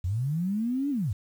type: linear two-way sweep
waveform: sine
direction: up then down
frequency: 82.41 to 292.8 to 82.41 Hz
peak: -25 dBFS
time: 0.04-1.13 s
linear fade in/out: 5 ms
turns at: 0.9 s
effects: 9-bit